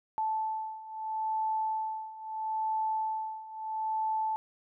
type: beating tone pair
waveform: sine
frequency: 875 / 875.76 Hz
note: A5 / A5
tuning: -10 / -8 cents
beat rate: 0.76 Hz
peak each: -35 / -32 dBFS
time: 0.18-4.36 s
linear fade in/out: 0 ms
effects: none

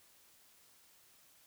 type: silence
effects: white hiss -65 dBFS RMS until 1.46 s

